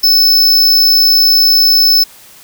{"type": "tone", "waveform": "square", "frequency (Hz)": 5260, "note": "E8", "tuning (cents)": -5, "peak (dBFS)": -6, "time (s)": [0.03, 2.04], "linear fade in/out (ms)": 10, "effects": ["white hiss -39 dBFS RMS until 2.43 s"]}